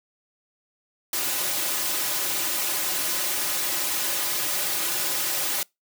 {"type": "noise with comb filter", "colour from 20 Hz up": "white", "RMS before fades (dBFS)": -26, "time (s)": [1.13, 5.63], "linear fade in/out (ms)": 2, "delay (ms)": 4.4, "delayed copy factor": -0.8, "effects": ["noise-tail reverb RT60 0.2 s tail -26 dB re dry", "high-pass 200 Hz 12 dB/octave"]}